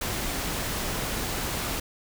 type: noise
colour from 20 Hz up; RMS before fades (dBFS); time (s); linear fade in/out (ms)
pink; -30; 0.01-1.8; 5
effects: none